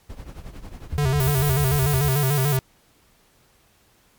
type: noise with tremolo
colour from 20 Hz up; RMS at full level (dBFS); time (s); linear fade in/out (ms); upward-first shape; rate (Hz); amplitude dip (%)
brown; -33; 0.09-2.02; 10; triangle; 11; 85
type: tone bursts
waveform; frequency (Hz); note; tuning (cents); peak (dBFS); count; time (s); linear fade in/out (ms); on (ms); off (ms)
sine; 77.78; D#2; 0; -23; 11; 0.92-2.098; 10; 58; 54
type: tone with vibrato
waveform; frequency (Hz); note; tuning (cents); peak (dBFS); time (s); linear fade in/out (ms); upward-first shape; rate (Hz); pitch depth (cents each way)
square; 138.59; C#3; 0; -19; 0.98-2.59; 0; square; 6.8; 92
type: noise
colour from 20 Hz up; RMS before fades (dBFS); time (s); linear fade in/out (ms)
violet; -28; 1.2-2.57; 2
effects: pink hiss -59 dBFS RMS until 4.18 s + MP3 96 kbps